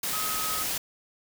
sine tone in noise, 1267 Hz, D#6, 31 cents sharp, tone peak -33 dBFS, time 0.13-0.63 s, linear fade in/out 5 ms, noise white, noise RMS -30 dBFS, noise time 0.03-0.78 s, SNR -6 dB, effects none

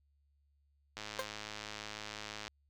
click train, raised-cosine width 0.2 ms, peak -25 dBFS, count 161, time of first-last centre 0.97-2.479 s, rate 106 Hz
20% pulse tone with exponential decay, 525 Hz, C5, 6 cents sharp, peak -26 dBFS, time 1.19-1.29 s, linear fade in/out 2 ms, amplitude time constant 20 ms
effects added 71 Hz sine -70 dBFS peak until 2.69 s

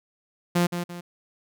sawtooth tone with echo, 174.61 Hz, F3, in tune, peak -15 dBFS, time 0.55-0.67 s, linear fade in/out 10 ms, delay 170 ms, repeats 2, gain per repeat -8 dB, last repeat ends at 1.01 s, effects none

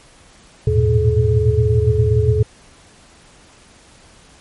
sine tone cluster, 79.8 / 103.9 / 113.7 / 121.1 / 427 Hz, D#2 / G#2 / A#2 / B2 / G#4, +44 / +1 / -43 / -34 / +48 cents, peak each -18 dBFS, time 0.67-2.43 s, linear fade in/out 5 ms, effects pink hiss -47 dBFS RMS until 4.4 s + MP3 48 kbps

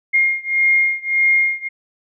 sine beating tone pair, 2130 / 2131.7 Hz, C7 / C7, +30 / +32 cents, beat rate 1.7 Hz, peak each -16 / -17 dBFS, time 0.13-1.69 s, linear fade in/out 20 ms, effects none

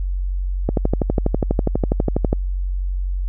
click train, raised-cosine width 2 ms, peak -4 dBFS, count 21, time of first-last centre 0.69-2.329 s, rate 12.2 Hz, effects added 46 Hz sine -19 dBFS peak until 3.28 s

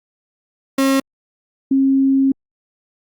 35% pulse / sine tone pair in turn, 270 / 270 Hz, C#4 / C#4, -45 / -45 cents, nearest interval unison, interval 0 cents, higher neither, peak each -11 dBFS, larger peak neither, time 0.78-1 / 1.71-2.32 s, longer second, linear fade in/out 5 ms, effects Opus 48 kbps

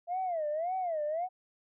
sine tone with vibrato, 670 Hz, E5, 28 cents sharp, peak -29 dBFS, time 0.07-1.29 s, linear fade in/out 50 ms, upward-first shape sine, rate 1.8 Hz, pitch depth 210 cents each way, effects tanh soft clip ceiling -26 dBFS

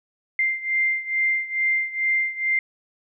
sine beating tone pair, 2093 / 2095.3 Hz, C7 / C7, 0 / +2 cents, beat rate 2.3 Hz, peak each -22 / -25 dBFS, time 0.39-2.59 s, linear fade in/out 2 ms, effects none

